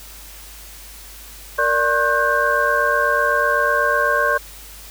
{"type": "tone cluster", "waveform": "sine", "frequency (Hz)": [465.4, 586, 1079, 1488, 1576], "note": ["A#4", "D5", "C#6", "F#6", "G6"], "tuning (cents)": [-3, -4, -47, 9, 9], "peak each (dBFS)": [-25, -21, -20, -24, -19], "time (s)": [1.58, 4.38], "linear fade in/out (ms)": 10, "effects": ["added 50 Hz sine -41 dBFS peak until 4.9 s", "white hiss -40 dBFS RMS until 4.9 s"]}